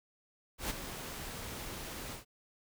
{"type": "noise with ADSR envelope", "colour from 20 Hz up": "pink", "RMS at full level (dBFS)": -34, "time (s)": [0.58, 2.25], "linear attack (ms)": 120, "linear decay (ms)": 19, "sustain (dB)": -9, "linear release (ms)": 120, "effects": []}